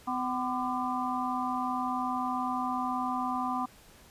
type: harmonic tone with a mistuned harmonic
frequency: 252.8 Hz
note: B3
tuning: 41 cents sharp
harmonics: 1 / 3 / 4 / 5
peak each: -34 / -34 / -34 / -35 dBFS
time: 0.07-3.66 s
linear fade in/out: 10 ms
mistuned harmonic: 5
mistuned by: -100 cents
effects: pink hiss -56 dBFS RMS until 4.1 s + resampled to 32000 Hz